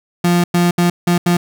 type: tone bursts at uneven times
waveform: 35% pulse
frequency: 174.61 Hz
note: F3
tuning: in tune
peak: -9 dBFS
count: 5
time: 0.24-0.44 / 0.54-0.71 / 0.78-0.9 / 1.07-1.18 / 1.26-1.37 s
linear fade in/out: 5 ms
effects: none